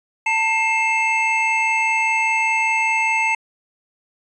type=tone cluster; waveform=triangle; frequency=895 / 2129 / 2640 Hz; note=A5 / C7 / E7; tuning=+29 / +30 / +2 cents; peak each=-19 dBFS; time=0.26-3.35 s; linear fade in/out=5 ms; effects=resampled to 22050 Hz